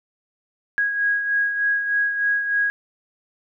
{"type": "beating tone pair", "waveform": "sine", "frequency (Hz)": [1649, 1652.3], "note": ["G#6", "G#6"], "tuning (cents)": [-13, -9], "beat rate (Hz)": 3.3, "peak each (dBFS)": [-19, -28], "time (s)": [0.78, 2.7], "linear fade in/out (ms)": 0, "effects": []}